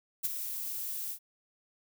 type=noise with ADSR envelope; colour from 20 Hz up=violet; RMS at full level=-28 dBFS; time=0.23-1.19 s; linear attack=24 ms; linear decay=18 ms; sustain=-9 dB; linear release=84 ms; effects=none